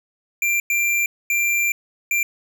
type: tone bursts at uneven times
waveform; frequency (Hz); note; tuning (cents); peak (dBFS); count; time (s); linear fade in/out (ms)
square; 2370; D7; +15; -18; 4; 0.42-0.6 / 0.7-1.06 / 1.3-1.72 / 2.11-2.23; 2
effects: none